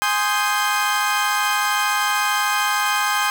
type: chord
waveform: 30% pulse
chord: Ab major seventh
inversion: none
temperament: equal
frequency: 830.6 / 1046.5 / 1244.5 / 1568 Hz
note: Ab5 / C6 / Eb6 / G6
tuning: 0 / 0 / 0 / 0 cents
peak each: -21 dBFS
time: 0.02-3.3 s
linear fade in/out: 0 ms
effects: none

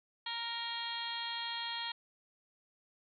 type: harmonic tone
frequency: 466.2 Hz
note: A#4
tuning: in tune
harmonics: 2 / 3 / 4 / 5 / 6 / 7 / 8 / 9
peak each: -43 / -50 / -45 / -50 / -50 / -41 / -48 / -44 dBFS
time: 0.26-1.92 s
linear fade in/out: 5 ms
effects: none

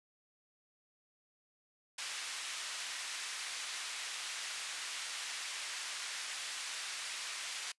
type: band-pass noise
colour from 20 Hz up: pink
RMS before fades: -42 dBFS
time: 1.98-7.72 s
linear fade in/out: 5 ms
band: 1800 to 8900 Hz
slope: 12 dB/octave
effects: noise-tail reverb RT60 0.1 s tail -23 dB re dry + resampled to 24000 Hz

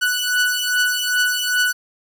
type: beating tone pair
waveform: sawtooth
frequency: 1480 / 1482.5 Hz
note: F#6 / F#6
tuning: 0 / +3 cents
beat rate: 2.5 Hz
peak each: -16 / -17 dBFS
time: 0.01-1.73 s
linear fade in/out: 20 ms
effects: none

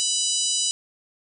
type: harmonic tone with a mistuned harmonic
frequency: 987.8 Hz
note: B5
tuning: in tune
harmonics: 3 / 4 / 5 / 6 / 7 / 8 / 9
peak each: -29 / -29 / -29 / -29 / -29 / -29 / -29 dBFS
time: 0-0.71 s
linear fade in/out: 0 ms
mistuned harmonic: 8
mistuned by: -42 cents
effects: none

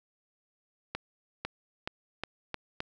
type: accelerating click train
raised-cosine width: 0.3 ms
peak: -17 dBFS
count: 6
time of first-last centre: 0.95-2.804 s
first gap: 500 ms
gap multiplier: 0.85
effects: none

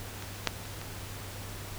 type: clicks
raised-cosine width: 0.2 ms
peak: -22 / -7 / -28 / -24 dBFS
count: 4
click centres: 0.224 / 0.473 / 0.654 / 0.815 s
effects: added 99 Hz sine -43 dBFS peak until 1.78 s + pink hiss -43 dBFS RMS until 1.78 s

